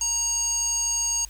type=tone with band-pass filter; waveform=square; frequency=936 Hz; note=A#5; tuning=7 cents sharp; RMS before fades=-25 dBFS; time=0.01-1.25 s; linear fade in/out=2 ms; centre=6700 Hz; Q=6.7; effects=added 50 Hz sine -42 dBFS peak until 1.29 s + white hiss -52 dBFS RMS until 1.29 s